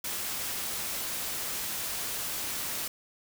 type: noise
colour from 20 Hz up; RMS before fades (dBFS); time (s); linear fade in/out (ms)
white; -34; 0.04-2.88; 5
effects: none